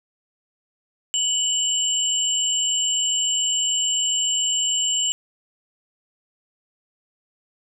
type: tone pair together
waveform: sine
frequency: 2964 / 7417 Hz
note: F#7 / A#8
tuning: +2 / -10 cents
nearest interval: octave + major third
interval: 1588 cents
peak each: -22 dBFS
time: 1.14-5.12 s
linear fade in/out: 0 ms
effects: none